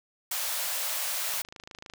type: high-pass noise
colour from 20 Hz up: white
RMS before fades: -31 dBFS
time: 0.31-1.42 s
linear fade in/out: 5 ms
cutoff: 500 Hz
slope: 96 dB/octave
type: click train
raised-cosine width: 0.2 ms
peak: -26 dBFS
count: 18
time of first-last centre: 1.3-1.937 s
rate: 26.7 Hz
effects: none